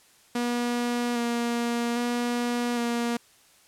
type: tone with vibrato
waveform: sawtooth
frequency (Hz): 238.7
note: A#3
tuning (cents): +41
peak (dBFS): -21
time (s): 0.35-3.17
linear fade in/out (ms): 5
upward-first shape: square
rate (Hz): 0.62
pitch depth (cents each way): 16
effects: white hiss -58 dBFS RMS until 3.67 s + low-pass 11000 Hz 12 dB/octave